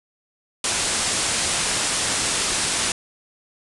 white low-pass noise, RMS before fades -23 dBFS, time 0.64-2.92 s, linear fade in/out 2 ms, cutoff 10000 Hz, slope 96 dB/octave, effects none

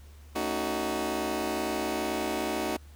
20% pulse chord, D# half-diminished seventh, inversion second, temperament just, 224 / 280 / 311.1 / 373.4 Hz, A3 / C#4 / D#4 / F#4, +31 / +18 / 0 / +16 cents, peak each -31 / -32 / -28 / -28 dBFS, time 0.35-2.77 s, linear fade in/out 10 ms, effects added 73 Hz sine -47 dBFS peak until 2.95 s + pink hiss -59 dBFS RMS until 2.95 s

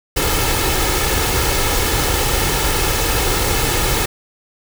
pink noise with comb filter, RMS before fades -17 dBFS, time 0.16-4.06 s, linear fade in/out 10 ms, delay 2.3 ms, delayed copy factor +0.55, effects none

